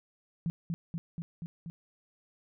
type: tone with echo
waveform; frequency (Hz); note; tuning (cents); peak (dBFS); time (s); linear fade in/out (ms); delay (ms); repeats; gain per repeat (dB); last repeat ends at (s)
sine; 167.5; E3; +28; -28; 0.46-0.5; 0; 240; 5; -2; 1.7
effects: none